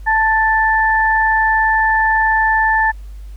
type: tone pair together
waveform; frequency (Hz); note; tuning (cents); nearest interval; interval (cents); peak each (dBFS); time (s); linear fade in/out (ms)
sine; 881 / 1762; A5 / A6; +2 / +2; octave; 1200; -14; 0.06-2.92; 20
effects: added 50 Hz sine -29 dBFS peak until 3.36 s + pink hiss -53 dBFS RMS until 3.36 s